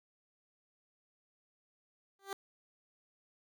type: tone with exponential growth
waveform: 15% pulse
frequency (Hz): 392.7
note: G4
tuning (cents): +3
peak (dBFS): -28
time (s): 2.19-2.33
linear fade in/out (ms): 1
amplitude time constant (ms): 30
effects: none